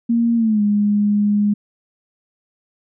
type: tone with pitch glide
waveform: sine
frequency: 233.1 to 206.5 Hz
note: A#3 to G#3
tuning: 0 to -10 cents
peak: -13 dBFS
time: 0.09-1.54 s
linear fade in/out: 10 ms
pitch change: -210 cents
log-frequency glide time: 0.36-0.62 s
effects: none